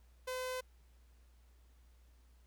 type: tone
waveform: sawtooth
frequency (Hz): 510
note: C5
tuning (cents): -44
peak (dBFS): -34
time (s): 0.27-0.61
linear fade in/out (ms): 10
effects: added 60 Hz sine -61 dBFS peak until 2.46 s + pink hiss -74 dBFS RMS until 2.46 s